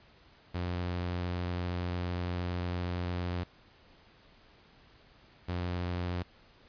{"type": "tone bursts at uneven times", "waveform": "sawtooth", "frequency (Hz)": 88.7, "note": "F2", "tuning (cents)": 27, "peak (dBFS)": -28, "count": 2, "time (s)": [[0.54, 3.44], [5.48, 6.23]], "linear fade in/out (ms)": 10, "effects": ["pink hiss -60 dBFS RMS until 6.68 s", "resampled to 11025 Hz"]}